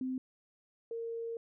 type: tone pair in turn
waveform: sine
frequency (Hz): 258.4 / 460.4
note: C4 / A#4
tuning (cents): -21 / -22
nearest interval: minor seventh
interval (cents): 999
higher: second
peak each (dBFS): -33 / -36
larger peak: first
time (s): 0.01-0.18 / 0.91-1.37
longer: second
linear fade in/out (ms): 2
effects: none